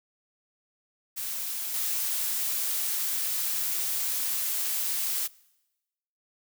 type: noise with level steps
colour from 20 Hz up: blue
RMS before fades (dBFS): -33 / -29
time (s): 1.16-5.28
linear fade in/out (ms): 20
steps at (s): 1.74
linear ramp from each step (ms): 2
effects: noise-tail reverb RT60 1.0 s tail -23 dB re dry